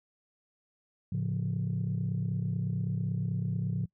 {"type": "chord", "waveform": "sine", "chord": "A augmented", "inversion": "none", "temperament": "equal with one note detuned", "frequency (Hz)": [109.49, 138.59, 174.61], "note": ["A2", "C#3", "E#3"], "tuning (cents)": [-8, 0, 0], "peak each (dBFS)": -32, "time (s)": [1.12, 3.86], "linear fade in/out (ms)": 5, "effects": ["noise-tail reverb RT60 0.1 s tail -24 dB re dry", "tanh soft clip ceiling -23 dBFS"]}